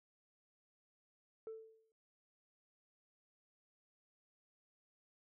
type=tone with exponential decay; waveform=sine; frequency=443.8 Hz; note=A4; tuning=15 cents sharp; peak=-40 dBFS; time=1.47-1.92 s; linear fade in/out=1 ms; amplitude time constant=96 ms; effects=tanh soft clip ceiling -42 dBFS